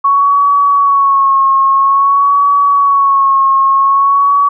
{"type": "tone with vibrato", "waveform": "sine", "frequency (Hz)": 1108.7, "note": "C#6", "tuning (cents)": 0, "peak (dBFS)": -6, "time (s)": [0.04, 4.49], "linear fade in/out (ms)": 10, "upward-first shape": "sine", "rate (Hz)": 0.5, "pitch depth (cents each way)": 40, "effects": []}